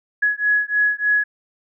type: beating tone pair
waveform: sine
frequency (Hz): 1680 / 1683.3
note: G#6 / G#6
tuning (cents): +19 / +23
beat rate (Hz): 3.3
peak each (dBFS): -19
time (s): 0.22-1.24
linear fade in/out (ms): 10
effects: none